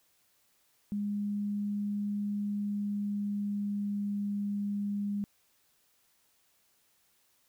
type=tone with pitch glide; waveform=sine; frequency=204.9 to 203.2 Hz; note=G#3 to G#3; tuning=-23 to -38 cents; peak=-30 dBFS; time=0.92-5.24 s; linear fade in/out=0 ms; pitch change=-15 cents; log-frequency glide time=2.47-4.23 s; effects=white hiss -70 dBFS RMS until 7.48 s